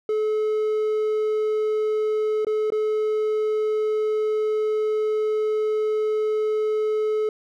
triangle tone with dropouts, 430 Hz, A4, 40 cents flat, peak -18 dBFS, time 0.09-7.29 s, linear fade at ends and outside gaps 2 ms, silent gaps 2.448-2.468 / 2.703-2.721 s, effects none

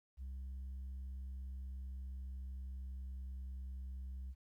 sine tone with pitch glide, 65.6 to 65.03 Hz, C2 to C2, +5 to -10 cents, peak -40 dBFS, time 0.17-4.35 s, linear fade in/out 50 ms, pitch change -15 cents, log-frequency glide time 0.89-3.16 s, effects tanh soft clip ceiling -42 dBFS + 13-bit

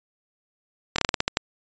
slowing click train, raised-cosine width 0.2 ms, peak -3 dBFS, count 9, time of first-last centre 0.96-1.371 s, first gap 24 ms, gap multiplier 1.21, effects resampled to 16000 Hz

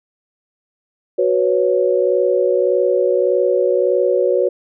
sine chord, F# suspended fourth, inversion none, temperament just, 370 / 493.3 / 555 Hz, F#4 / B4 / C#5, 0 / -2 / +2 cents, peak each -17 dBFS, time 1.18-4.49 s, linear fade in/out 10 ms, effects none

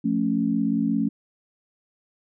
sine chord, F augmented, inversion none, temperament equal, 174.61 / 220 / 277.2 Hz, F3 / A3 / C#4, 0 / 0 / 0 cents, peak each -28 / -23 / -24 dBFS, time 0.04-1.09 s, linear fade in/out 10 ms, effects none

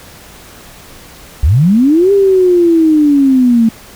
sine linear two-way sweep, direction up then down, 58.4 to 403.3 to 221.3 Hz, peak -5 dBFS, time 1.43-3.69 s, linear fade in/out 5 ms, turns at 2.12 s, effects pink hiss -36 dBFS RMS until 3.95 s

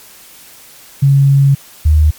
sine tone pair in turn, 138.59 / 76.67 Hz, C#3 / D#2, 0 / -25 cents, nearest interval minor seventh, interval 1025 cents, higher first, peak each -5 dBFS, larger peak neither, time 1.02-1.55 / 1.85-2.11 s, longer first, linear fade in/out 10 ms, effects white hiss -39 dBFS RMS until 2.18 s + MP3 96 kbps

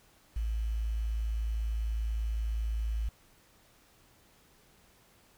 sine tone with quantisation, 55 Hz, A1, in tune, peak -29 dBFS, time 0.36-3.09 s, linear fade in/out 5 ms, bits 9, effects pink hiss -63 dBFS RMS until 5.37 s

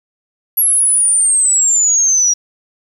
sine exponential sweep, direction down, 11470 to 5710 Hz, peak -9 dBFS, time 0.57-2.34 s, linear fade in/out 10 ms, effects 7-bit

